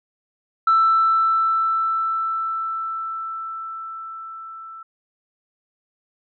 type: tone with level ramp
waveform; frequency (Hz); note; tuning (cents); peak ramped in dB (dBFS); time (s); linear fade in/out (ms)
sine; 1327; E6; +11; -11 to -35; 0.67-4.83; 5
effects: tanh soft clip ceiling -9 dBFS